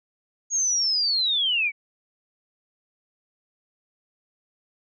sine linear sweep, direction down, 6670 to 2217 Hz, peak -20 dBFS, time 0.5-1.72 s, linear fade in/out 50 ms, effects none

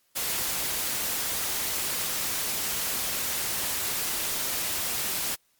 white noise, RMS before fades -29 dBFS, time 0.15-5.36 s, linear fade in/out 20 ms, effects white hiss -68 dBFS RMS until 5.59 s + MP3 96 kbps

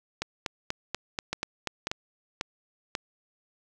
two click trains, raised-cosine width 0.2 ms, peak -12 / -12 dBFS, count 8 / 4, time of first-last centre 0.22-1.915 / 1.33-2.952 s, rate 4.13 / 1.85 Hz, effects none

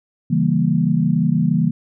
sine chord, C# diminished seventh, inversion none, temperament equal, 138.59 / 164.81 / 196 / 233.1 Hz, C#3 / E3 / G3 / Bb3, 0 / 0 / 0 / 0 cents, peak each -22 / -17 / -21 / -20 dBFS, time 0.3-1.71 s, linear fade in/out 10 ms, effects none

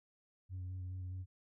sine tone with vibrato, 92 Hz, F#2, 9 cents flat, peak -38 dBFS, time 0.49-1.26 s, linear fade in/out 50 ms, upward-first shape square, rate 4.8 Hz, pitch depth 16 cents each way, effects tanh soft clip ceiling -39 dBFS

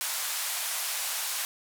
white band-pass noise, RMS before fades -32 dBFS, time 0.01-1.45 s, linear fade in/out 0 ms, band 690 to 14000 Hz, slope 24 dB/octave, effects none

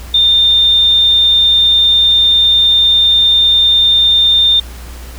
sine tone, 3615 Hz, A7, 46 cents sharp, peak -6 dBFS, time 0.14-4.6 s, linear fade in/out 5 ms, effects added 60 Hz sine -27 dBFS peak until 5.18 s + pink hiss -35 dBFS RMS until 5.18 s

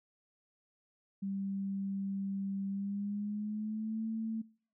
sine tone with pitch glide, 196 to 222.6 Hz, G3 to A3, 0 to +20 cents, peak -34 dBFS, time 1.22-4.42 s, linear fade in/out 10 ms, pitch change +220 cents, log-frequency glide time 2.68-4.05 s, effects noise-tail reverb RT60 0.5 s tail -24 dB re dry

